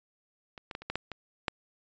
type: clicks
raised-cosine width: 0.3 ms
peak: -28 / -23 / -20 / -29 / -17 / -14 / -22 / -12 dBFS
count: 8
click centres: 0.578 / 0.712 / 0.751 / 0.82 / 0.9 / 0.956 / 1.117 / 1.482 s
effects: resampled to 16000 Hz